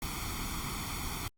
pink noise with comb filter, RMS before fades -37 dBFS, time 0.02-1.28 s, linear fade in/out 2 ms, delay 0.89 ms, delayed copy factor +0.8, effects Opus 48 kbps

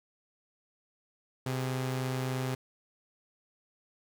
sawtooth tone pair together, 129.03 / 410.4 Hz, C3 / G#4, -24 / -21 cents, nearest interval octave + minor sixth, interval 2003 cents, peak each -27 / -38 dBFS, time 1.46-2.55 s, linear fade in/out 5 ms, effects none

